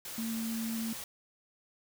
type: tone in noise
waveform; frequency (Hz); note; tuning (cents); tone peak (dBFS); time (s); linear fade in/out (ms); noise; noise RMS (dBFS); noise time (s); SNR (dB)
sine; 226.1; A3; +47; -33; 0.18-0.93; 2; white; -42; 0.05-1.04; +6
effects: none